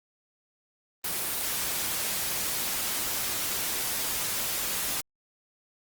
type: noise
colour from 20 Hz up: white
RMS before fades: -30 dBFS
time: 1.04-5.01 s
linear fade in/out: 5 ms
effects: Opus 24 kbps